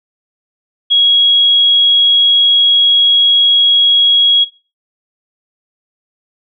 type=tone; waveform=sine; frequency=3313 Hz; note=G#7; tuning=5 cents flat; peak=-6 dBFS; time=0.9-4.45 s; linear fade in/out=20 ms; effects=noise-tail reverb RT60 0.3 s tail -17 dB re dry